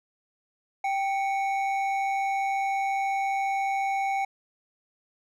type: tone pair together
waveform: triangle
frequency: 783.8 / 2217 Hz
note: G5 / C#7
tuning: 0 / 0 cents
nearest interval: octave + tritone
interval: 1800 cents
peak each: -23 / -32 dBFS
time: 0.84-4.25 s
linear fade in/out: 5 ms
effects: none